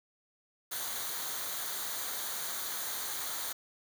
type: noise with comb filter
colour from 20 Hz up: white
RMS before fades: -37 dBFS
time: 0.71-3.53 s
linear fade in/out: 10 ms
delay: 0.38 ms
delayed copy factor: -0.6
effects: none